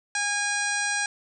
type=harmonic tone with a mistuned harmonic; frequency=817 Hz; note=G#5; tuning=29 cents flat; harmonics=1 / 2 / 3 / 4 / 5 / 6 / 7 / 8 / 9 / 10; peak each=-33 / -27 / -33 / -41 / -36 / -40 / -33 / -41 / -41 / -34 dBFS; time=0.15-1.06 s; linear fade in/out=2 ms; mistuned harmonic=4; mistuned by=+27 cents; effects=none